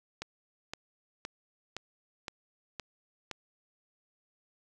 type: click train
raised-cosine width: 0.2 ms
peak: -20 dBFS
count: 7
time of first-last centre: 0.22-3.313 s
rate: 1.94 Hz
effects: none